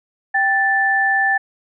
sine tone pair together, 784 / 1760 Hz, G5 / A6, 0 / 0 cents, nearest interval octave + major second, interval 1400 cents, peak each -19 / -15 dBFS, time 0.34-1.38 s, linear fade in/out 10 ms, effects none

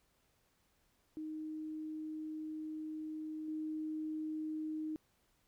sine tone with level steps, 311.1 Hz, D#4, in tune, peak -40 / -37 dBFS, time 1.17-4.96 s, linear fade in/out 0 ms, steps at 3.48 s, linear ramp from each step 2 ms, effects pink hiss -75 dBFS RMS until 5.47 s

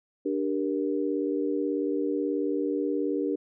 sine chord, G minor, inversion second, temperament just, 294 / 392 / 470.4 Hz, D4 / G4 / Bb4, +2 / 0 / +16 cents, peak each -28 / -30 / -31 dBFS, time 0.25-3.36 s, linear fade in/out 10 ms, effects none

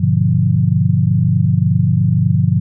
sine chord, G# diminished seventh, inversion none, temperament equal with one note detuned, 101.34 / 123.47 / 146.83 / 174.61 Hz, G#2 / B2 / D3 / F3, -42 / 0 / 0 / 0 cents, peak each -16 dBFS, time 0-2.6 s, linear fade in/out 10 ms, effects none

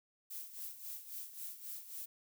violet noise with tremolo, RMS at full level -44 dBFS, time 0.3-2.06 s, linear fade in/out 10 ms, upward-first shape sine, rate 3.7 Hz, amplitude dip 70%, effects none

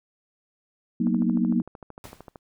sine chord, B major seventh, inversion second, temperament equal, 185 / 233.1 / 246.9 / 311.1 Hz, F#3 / A#3 / B3 / D#4, 0 / 0 / 0 / 0 cents, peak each -25 / -23 / -28 / -29 dBFS, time 1-1.62 s, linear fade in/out 5 ms
click train, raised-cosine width 1 ms, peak -27 dBFS, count 18, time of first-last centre 1.07-2.358 s, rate 13.2 Hz
pink noise with exponential decay, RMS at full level -42 dBFS, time 2.04-2.39 s, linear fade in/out 1 ms, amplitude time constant 75 ms
effects none

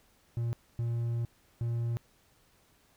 triangle tone bursts at uneven times, 117.4 Hz, A#2, 13 cents sharp, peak -27 dBFS, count 3, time 0.37-0.53 / 0.79-1.25 / 1.61-1.97 s, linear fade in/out 0 ms, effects pink hiss -66 dBFS RMS until 2.96 s

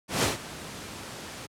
pink noise with ADSR envelope, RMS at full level -22 dBFS, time 0.08-1.47 s, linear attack 150 ms, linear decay 140 ms, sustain -17 dB, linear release 19 ms, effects high-pass 100 Hz 12 dB/octave + low-pass 10000 Hz 12 dB/octave

